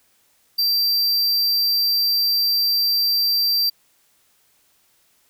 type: tone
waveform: square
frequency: 4700 Hz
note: D8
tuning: 1 cent sharp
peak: -17 dBFS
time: 0.58-3.7 s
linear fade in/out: 10 ms
effects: white hiss -61 dBFS RMS until 5.29 s